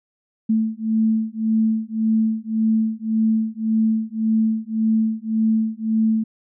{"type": "beating tone pair", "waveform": "sine", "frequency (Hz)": [220, 221.8], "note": ["A3", "A3"], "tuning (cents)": [0, 14], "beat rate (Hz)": 1.8, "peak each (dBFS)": -20, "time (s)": [0.49, 6.24], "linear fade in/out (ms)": 10, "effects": []}